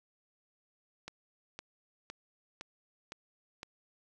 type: click train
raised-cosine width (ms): 0.2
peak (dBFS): -25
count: 6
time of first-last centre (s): 1.08-3.631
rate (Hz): 1.96
effects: none